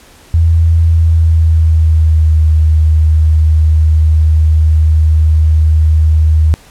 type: tone with pitch glide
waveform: sine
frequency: 82.3 to 78.22 Hz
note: E2 to D#2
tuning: -2 to +10 cents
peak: -5 dBFS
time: 0.34-6.54 s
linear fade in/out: 0 ms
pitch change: -88 cents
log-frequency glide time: 0.87-2.43 s
effects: pink hiss -41 dBFS RMS until 6.7 s + low-pass 12000 Hz 12 dB/octave